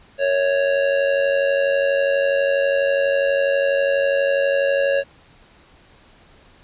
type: tone with amplitude modulation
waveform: square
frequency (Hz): 554.4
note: C#5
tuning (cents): 0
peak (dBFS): -14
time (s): 0.18-5.04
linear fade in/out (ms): 50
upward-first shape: sine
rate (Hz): 92.2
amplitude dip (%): 60
effects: pink hiss -51 dBFS RMS until 6.63 s + resampled to 8000 Hz